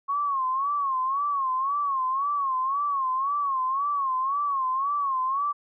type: tone with vibrato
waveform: sine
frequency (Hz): 1094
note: C#6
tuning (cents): -23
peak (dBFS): -23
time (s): 0.08-5.53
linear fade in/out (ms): 20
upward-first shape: sine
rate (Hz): 1.9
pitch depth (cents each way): 110
effects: none